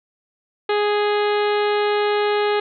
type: harmonic tone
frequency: 415.3 Hz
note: G#4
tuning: in tune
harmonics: 1 / 2 / 3 / 4 / 5 / 6 / 7 / 8 / 9 / 10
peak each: -18 / -24 / -28 / -30 / -32 / -34 / -35 / -36 / -37 / -38 dBFS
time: 0.69-2.6 s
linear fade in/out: 5 ms
effects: none